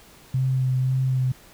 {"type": "tone with vibrato", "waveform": "sine", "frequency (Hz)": 130, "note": "C3", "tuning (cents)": -11, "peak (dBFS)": -19, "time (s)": [0.34, 1.32], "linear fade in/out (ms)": 5, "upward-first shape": "sine", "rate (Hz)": 1.9, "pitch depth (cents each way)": 17, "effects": ["pink hiss -50 dBFS RMS until 1.53 s"]}